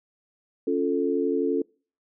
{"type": "chord", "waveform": "sine", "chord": "Db augmented", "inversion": "none", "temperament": "equal", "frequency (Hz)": [277.2, 349.2, 440], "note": ["Db4", "F4", "A4"], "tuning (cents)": [0, 0, 0], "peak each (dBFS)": [-26, -27, -25], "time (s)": [0.67, 1.62], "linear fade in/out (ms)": 5, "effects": ["noise-tail reverb RT60 0.4 s tail -25 dB re dry"]}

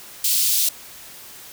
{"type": "high-pass noise", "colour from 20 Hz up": "white", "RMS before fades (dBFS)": -19, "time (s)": [0.24, 0.69], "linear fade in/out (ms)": 5, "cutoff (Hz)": 3200, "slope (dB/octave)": 24, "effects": ["white hiss -41 dBFS RMS until 1.52 s"]}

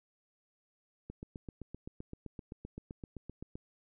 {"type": "click train", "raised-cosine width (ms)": 3, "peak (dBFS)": -30, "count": 20, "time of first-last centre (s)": [1.1, 3.555], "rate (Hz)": 7.74, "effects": []}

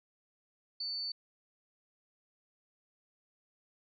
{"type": "tone", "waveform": "sine", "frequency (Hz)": 4500, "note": "C#8", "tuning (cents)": 25, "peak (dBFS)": -35, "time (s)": [0.8, 1.12], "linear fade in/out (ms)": 5, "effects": []}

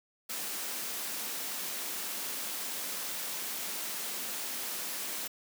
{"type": "high-pass noise", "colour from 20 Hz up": "white", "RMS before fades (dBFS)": -37, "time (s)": [0.29, 5.28], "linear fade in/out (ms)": 10, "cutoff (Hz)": 170, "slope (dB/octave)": 48, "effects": []}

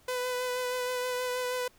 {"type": "tone with vibrato", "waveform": "sawtooth", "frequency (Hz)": 500, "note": "B4", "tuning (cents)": 21, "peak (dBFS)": -26, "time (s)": [0.08, 1.68], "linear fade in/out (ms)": 5, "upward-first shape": "sine", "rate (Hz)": 6.3, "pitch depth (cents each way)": 18, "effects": ["pink hiss -62 dBFS RMS until 1.78 s"]}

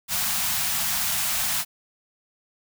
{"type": "band-stop noise", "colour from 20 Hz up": "white", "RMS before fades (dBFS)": -25, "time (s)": [0.08, 1.65], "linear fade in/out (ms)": 50, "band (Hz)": [240, 630], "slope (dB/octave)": 96, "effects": []}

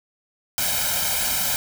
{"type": "noise with comb filter", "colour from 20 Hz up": "white", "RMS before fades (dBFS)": -23, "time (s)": [0.58, 1.56], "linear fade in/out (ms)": 0, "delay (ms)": 1.3, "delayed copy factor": 0.85, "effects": []}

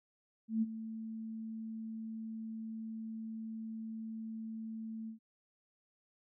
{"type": "tone with ADSR envelope", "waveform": "sine", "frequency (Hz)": 222.3, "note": "A3", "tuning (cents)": 18, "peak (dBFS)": -27, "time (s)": [0.48, 5.19], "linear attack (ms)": 140, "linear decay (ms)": 32, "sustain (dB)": -13, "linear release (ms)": 110, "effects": []}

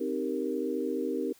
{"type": "chord", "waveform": "sine", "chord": "C minor seventh", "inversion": "none", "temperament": "equal", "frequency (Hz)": [261.6, 311.1, 392, 466.2], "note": ["C4", "Eb4", "G4", "Bb4"], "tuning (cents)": [0, 0, 0, 0], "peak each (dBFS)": -34, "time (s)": [0, 1.33], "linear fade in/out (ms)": 10, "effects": ["white hiss -60 dBFS RMS until 1.39 s"]}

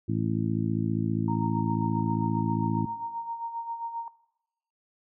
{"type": "harmonic tone", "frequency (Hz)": 55, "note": "A1", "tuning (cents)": 0, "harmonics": [2, 3, 4, 5, 6], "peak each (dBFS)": [-29, -31, -32, -33, -34], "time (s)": [0.08, 2.86], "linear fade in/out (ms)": 10}
{"type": "tone with tremolo", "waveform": "sine", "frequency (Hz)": 927, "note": "A#5", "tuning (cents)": -10, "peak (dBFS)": -30, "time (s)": [1.28, 4.08], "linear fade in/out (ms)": 2, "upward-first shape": "sine", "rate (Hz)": 7.5, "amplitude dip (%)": 65}
{"effects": ["noise-tail reverb RT60 0.9 s tail -18 dB re dry"]}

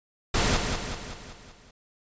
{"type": "noise with echo", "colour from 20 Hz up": "pink", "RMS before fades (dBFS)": -23, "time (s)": [0.34, 0.57], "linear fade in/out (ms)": 5, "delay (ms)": 190, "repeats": 6, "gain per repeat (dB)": -5, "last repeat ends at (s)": 1.71, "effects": ["resampled to 16000 Hz"]}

